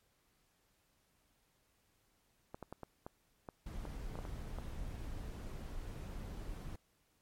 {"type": "clicks", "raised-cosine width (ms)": 1, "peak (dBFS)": -31, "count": 11, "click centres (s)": [2.545, 2.627, 2.726, 2.833, 3.065, 3.488, 3.853, 4.155, 4.189, 4.252, 4.586]}
{"type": "noise", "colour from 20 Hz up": "brown", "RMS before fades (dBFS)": -44, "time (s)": [3.66, 6.76], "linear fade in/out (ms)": 5}
{"effects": ["pink hiss -75 dBFS RMS until 7.21 s", "MP3 64 kbps"]}